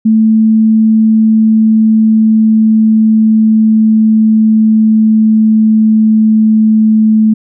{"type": "tone with pitch glide", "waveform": "sine", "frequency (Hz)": [220, 217.7], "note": ["A3", "A3"], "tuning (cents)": [0, -18], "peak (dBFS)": -4, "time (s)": [0.05, 7.34], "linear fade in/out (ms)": 10, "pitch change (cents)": -18, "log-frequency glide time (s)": [0.72, 7.15], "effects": []}